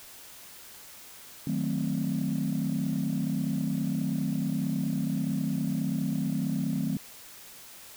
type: chord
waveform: sine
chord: D# diminished seventh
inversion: none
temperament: equal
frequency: 155.56 / 185 / 220 / 261.6 Hz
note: D#3 / F#3 / A3 / C4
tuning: 0 / 0 / 0 / 0 cents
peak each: -31 dBFS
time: 1.47-6.97 s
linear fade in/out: 2 ms
effects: tanh soft clip ceiling -20 dBFS + white hiss -48 dBFS RMS until 7.96 s